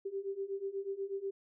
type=beating tone pair; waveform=sine; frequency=387.9 / 396.1 Hz; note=G4 / G4; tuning=-18 / +18 cents; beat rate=8.2 Hz; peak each=-40 / -38 dBFS; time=0.05-1.31 s; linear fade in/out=10 ms; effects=none